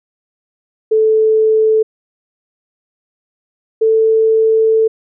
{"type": "tone pair in turn", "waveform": "sine", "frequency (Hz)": [437.6, 443.2], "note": ["A4", "A4"], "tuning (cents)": [-9, 13], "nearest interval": "unison", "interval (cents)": 22, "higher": "second", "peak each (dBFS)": -8, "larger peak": "neither", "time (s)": [[0.91, 1.83], [3.81, 4.88]], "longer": "second", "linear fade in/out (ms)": 10, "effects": []}